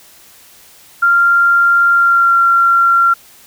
sine tone with pitch glide, 1389 to 1373.8 Hz, F6 to F6, -10 to -29 cents, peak -7 dBFS, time 1.02-3.14 s, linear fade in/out 10 ms, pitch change -19 cents, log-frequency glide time 1.93-2.36 s, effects white hiss -43 dBFS RMS until 3.46 s

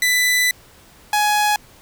sawtooth tone pair in turn, 1992 / 837.5 Hz, B6 / G#5, +14 / +14 cents, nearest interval octave + minor third, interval 1500 cents, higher first, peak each -11 dBFS, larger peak neither, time 0.02-0.51 / 1.13-1.56 s, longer first, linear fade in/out 2 ms, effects pink hiss -48 dBFS RMS until 1.81 s

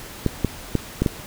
clicks, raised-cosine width 3 ms, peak -5 dBFS, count 5, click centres 0.263 / 0.447 / 0.753 / 1.02 / 1.062 s, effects pink hiss -38 dBFS RMS until 1.26 s

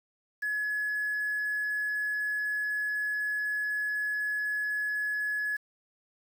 sine tone with quantisation, 1696 Hz, G#6, 36 cents sharp, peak -28 dBFS, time 0.42-5.57 s, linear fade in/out 10 ms, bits 8, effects none

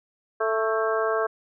harmonic tone with a mistuned harmonic, 220.7 Hz, A3, 5 cents sharp, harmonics 2 / 3 / 4 / 5 / 6 / 7, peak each -25 / -27 / -37 / -29 / -31 / -32 dBFS, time 0.4-1.27 s, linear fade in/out 10 ms, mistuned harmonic 7, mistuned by +46 cents, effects none

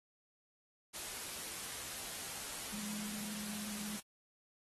sine tone in noise, 209.7 Hz, G#3, 17 cents sharp, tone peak -43 dBFS, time 2.72-3.98 s, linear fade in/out 20 ms, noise white, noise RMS -44 dBFS, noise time 0.93-4.01 s, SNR -2 dB, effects AAC 32 kbps

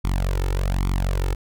sawtooth tone with flanger, 46.25 Hz, F#1, in tune, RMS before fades -22 dBFS, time 0.04-1.35 s, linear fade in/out 10 ms, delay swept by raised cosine 0.88 to 2.28 ms, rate 1.2 Hz, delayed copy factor +1, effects none

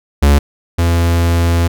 45% pulse tone pair in turn, 71.4 / 84.91 Hz, D2 / F2, -48 / -48 cents, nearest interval minor third, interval 300 cents, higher second, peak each -6 / -10 dBFS, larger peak first, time 0.22-0.39 / 0.78-1.68 s, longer second, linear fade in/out 10 ms, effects none

